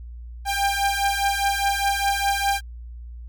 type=beating tone pair; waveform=sawtooth; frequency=794 / 798.9 Hz; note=G5 / G5; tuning=+22 / +33 cents; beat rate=4.9 Hz; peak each=-19 / -19 dBFS; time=0.45-2.61 s; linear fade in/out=50 ms; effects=added 59 Hz sine -34 dBFS peak until 3.28 s + MP3 96 kbps